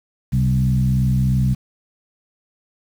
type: tone with frequency modulation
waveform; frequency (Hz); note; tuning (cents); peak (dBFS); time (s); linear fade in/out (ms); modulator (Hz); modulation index
sine; 130.81; C3; 0; -14; 0.32-1.55; 20; 63; 0.93
effects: 7-bit